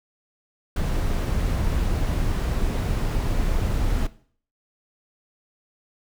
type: noise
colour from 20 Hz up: brown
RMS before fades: -23 dBFS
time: 0.76-4.07 s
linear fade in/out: 5 ms
effects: noise-tail reverb RT60 0.5 s tail -17 dB re dry